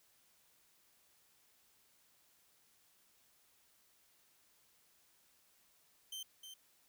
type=tone with echo; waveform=sawtooth; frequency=3110 Hz; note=G7; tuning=14 cents flat; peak=-40 dBFS; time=6.12-6.23 s; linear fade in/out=5 ms; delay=310 ms; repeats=1; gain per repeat=-7 dB; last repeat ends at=6.54 s; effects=white hiss -71 dBFS RMS until 6.88 s